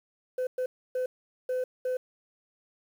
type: tone bursts at uneven times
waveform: sine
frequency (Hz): 508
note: B4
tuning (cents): +49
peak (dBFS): -24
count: 5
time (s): 0.38-0.47 / 0.58-0.66 / 0.95-1.06 / 1.49-1.64 / 1.85-1.97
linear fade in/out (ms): 5
effects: tanh soft clip ceiling -26 dBFS + 9-bit